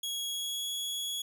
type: tone with pitch glide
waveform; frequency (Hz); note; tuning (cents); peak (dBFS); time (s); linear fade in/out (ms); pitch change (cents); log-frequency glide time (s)
sawtooth; 3322 to 3353; G#7 to G#7; 0 to +16; -30; 0.03-1.22; 5; +16; 0.28-0.68
effects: none